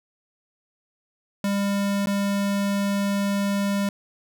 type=tone with dropouts; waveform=square; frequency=200 Hz; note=G3; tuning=35 cents sharp; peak=-22 dBFS; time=1.44-3.89 s; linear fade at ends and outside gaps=2 ms; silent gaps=2.06-2.07 s; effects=none